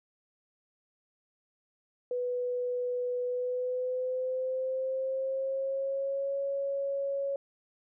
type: tone with pitch glide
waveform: sine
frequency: 493.9 to 554.4 Hz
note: B4 to C#5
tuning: 0 to 0 cents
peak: -29 dBFS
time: 2.11-7.36 s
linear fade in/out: 2 ms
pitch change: +200 cents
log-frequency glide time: 3.24-6.37 s
effects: none